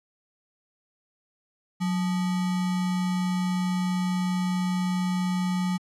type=tone with sample-and-hold; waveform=sine; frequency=182.3 Hz; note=F#3; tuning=25 cents flat; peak=-23 dBFS; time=1.8-5.78 s; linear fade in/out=20 ms; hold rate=1050 Hz; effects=low-pass 9000 Hz 12 dB/octave